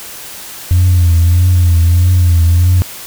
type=tone with vibrato; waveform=sine; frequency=87 Hz; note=F2; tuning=6 cents flat; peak=-4 dBFS; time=0.71-2.82 s; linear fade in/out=0 ms; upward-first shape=triangle; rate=1.6 Hz; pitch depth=83 cents each way; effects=tanh soft clip ceiling -3 dBFS + white hiss -29 dBFS RMS until 3.06 s